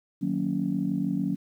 sine chord, D# minor seventh, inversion none, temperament just, 155.56 / 186.68 / 233.3 / 280 Hz, D#3 / F#3 / A#3 / C#4, 0 / +16 / +2 / +18 cents, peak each -33 / -28 / -31 / -29 dBFS, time 0.21-1.36 s, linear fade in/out 20 ms, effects tanh soft clip ceiling -14 dBFS + 10-bit

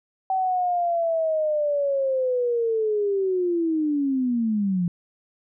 sine linear sweep, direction down, 765 to 170 Hz, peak -20 dBFS, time 0.3-4.88 s, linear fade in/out 2 ms, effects none

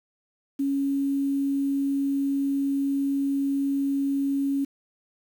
sine tone with quantisation, 276.9 Hz, C#4, 2 cents flat, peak -22 dBFS, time 0.59-4.65 s, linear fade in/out 10 ms, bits 8, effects none

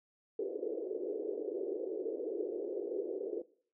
white band-pass noise, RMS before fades -38 dBFS, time 0.39-3.42 s, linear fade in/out 5 ms, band 350 to 470 Hz, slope 48 dB/octave, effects noise-tail reverb RT60 0.5 s tail -19 dB re dry

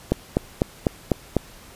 click train, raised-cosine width 2 ms, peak -4 dBFS, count 6, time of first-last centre 0.12-1.367 s, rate 4.01 Hz, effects pink hiss -46 dBFS RMS until 1.75 s + resampled to 32000 Hz

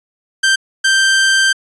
sawtooth tone bursts at uneven times, 1568 Hz, G6, in tune, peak -6 dBFS, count 2, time 0.43-0.56 / 0.84-1.53 s, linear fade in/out 10 ms, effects resampled to 22050 Hz

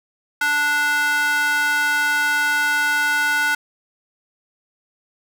square tone with high-pass filter, 293.7 Hz, D4, in tune, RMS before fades -19 dBFS, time 0.41-3.55 s, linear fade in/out 5 ms, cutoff 1300 Hz, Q 5.5, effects none

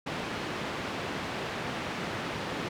pink band-pass noise, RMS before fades -35 dBFS, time 0.06-2.69 s, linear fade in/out 10 ms, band 140 to 3200 Hz, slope 12 dB/octave, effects none

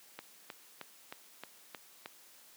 click train, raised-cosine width 0.3 ms, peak -26 dBFS, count 7, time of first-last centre 0.19-2.059 s, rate 3.21 Hz, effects white hiss -59 dBFS RMS until 2.56 s + high-pass 200 Hz 12 dB/octave

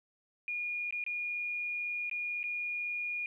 sine tone with dropouts, 2434 Hz, D#7, 39 cents flat, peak -33 dBFS, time 0.48-3.26 s, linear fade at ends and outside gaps 1 ms, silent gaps 0.908-0.925 / 1.04-1.064 / 2.097-2.113 / 2.431-2.439 s, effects 12-bit

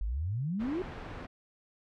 sine exponential sweep, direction up, 46.25 to 385.4 Hz, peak -30 dBFS, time 0.01-0.82 s, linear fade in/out 0 ms
pink noise, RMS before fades -41 dBFS, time 0.59-1.27 s, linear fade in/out 20 ms
effects low-pass 2000 Hz 12 dB/octave

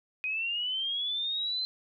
sine linear sweep, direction up, 2489 to 4100 Hz, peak -29 dBFS, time 0.24-1.65 s, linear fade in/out 0 ms, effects none

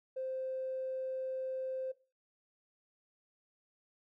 triangle tone with tanh clipping, 522 Hz, C5, 4 cents flat, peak -36 dBFS, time 0.16-1.92 s, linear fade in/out 10 ms, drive 4 dB, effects noise-tail reverb RT60 0.3 s tail -17 dB re dry

